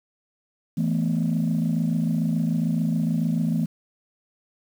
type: chord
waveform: sine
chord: E suspended fourth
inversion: none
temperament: equal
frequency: 164.81 / 220 / 246.9 Hz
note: E3 / A3 / B3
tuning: 0 / 0 / 0 cents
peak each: -22 / -24 / -26 dBFS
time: 0.77-3.66 s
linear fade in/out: 10 ms
effects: tanh soft clip ceiling -15 dBFS + 8-bit